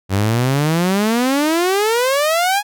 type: exponential sweep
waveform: sawtooth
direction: up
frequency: 93.3 to 843 Hz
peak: -10 dBFS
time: 0.09-2.63 s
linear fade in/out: 50 ms
effects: none